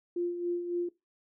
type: tone with tremolo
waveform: sine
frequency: 349.2 Hz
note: F4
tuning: in tune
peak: -27 dBFS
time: 0.16-0.89 s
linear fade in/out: 5 ms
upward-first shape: sine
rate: 3.6 Hz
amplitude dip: 55%
effects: noise-tail reverb RT60 0.2 s tail -19 dB re dry